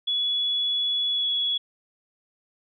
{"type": "tone with pitch glide", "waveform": "sine", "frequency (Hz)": [3395, 3370], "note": ["G#7", "G#7"], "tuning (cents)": [37, 25], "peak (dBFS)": -22, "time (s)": [0.07, 1.58], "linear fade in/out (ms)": 10, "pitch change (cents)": -12, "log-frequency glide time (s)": [1.11, 1.3], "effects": []}